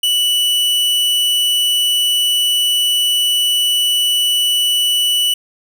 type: tone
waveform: 45% pulse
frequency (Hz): 2960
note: F#7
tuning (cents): 0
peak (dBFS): -12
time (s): 0.03-5.34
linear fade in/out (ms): 5
effects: none